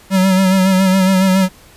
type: tone with vibrato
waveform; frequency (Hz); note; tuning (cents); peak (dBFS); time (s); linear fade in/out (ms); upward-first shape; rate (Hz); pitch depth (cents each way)
square; 189.2; F#3; +39; -10; 0.1-1.49; 50; sine; 7.2; 41
effects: pink hiss -44 dBFS RMS until 1.76 s + resampled to 32000 Hz